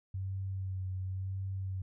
sine tone with vibrato, 94.8 Hz, F#2, 43 cents sharp, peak -34 dBFS, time 0.14-1.82 s, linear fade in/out 5 ms, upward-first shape sine, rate 0.95 Hz, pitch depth 25 cents each way, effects none

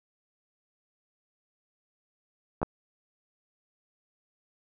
clicks, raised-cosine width 1 ms, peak -17 / -13 dBFS, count 2, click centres 2.617 / 2.63 s, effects none

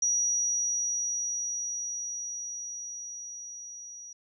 sine tone with level ramp, 5790 Hz, F#8, 38 cents flat, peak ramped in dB -23 to -42 dBFS, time 0.02-4.13 s, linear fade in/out 5 ms, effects none

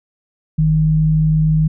sine tone pair together, 49 / 155.56 Hz, G1 / D#3, 0 / 0 cents, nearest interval octave + minor sixth, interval 2000 cents, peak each -21 / -11 dBFS, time 0.58-1.68 s, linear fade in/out 10 ms, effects none

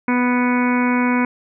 harmonic tone, 246.9 Hz, B3, in tune, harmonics 1 / 2 / 3 / 4 / 5 / 6 / 7 / 8 / 9 / 10, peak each -16 / -27 / -32 / -23 / -33 / -27 / -33 / -34 / -26 / -34 dBFS, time 0.08-1.25 s, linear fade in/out 2 ms, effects none

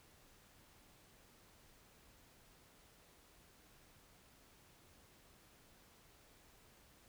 silence, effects pink hiss -66 dBFS RMS until 7.08 s

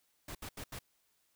pink noise bursts at uneven times, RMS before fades -44 dBFS, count 4, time 0.28-0.35 / 0.42-0.49 / 0.57-0.64 / 0.72-0.79 s, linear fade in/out 5 ms, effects white hiss -75 dBFS RMS until 1.35 s

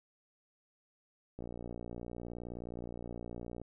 click train, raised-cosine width 2 ms, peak -30 dBFS, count 133, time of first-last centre 1.39-3.616 s, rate 59.3 Hz, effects none

